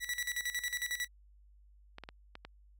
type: tone with tremolo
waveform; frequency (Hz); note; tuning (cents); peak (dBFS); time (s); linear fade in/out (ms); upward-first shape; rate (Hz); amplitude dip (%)
sawtooth; 1952; B6; -21; -29; 0-1.08; 50; square; 11; 75
type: clicks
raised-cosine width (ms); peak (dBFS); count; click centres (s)
0.3; -29; 5; 1.984 / 2.037 / 2.089 / 2.354 / 2.45
effects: added 50 Hz sine -58 dBFS peak until 2.79 s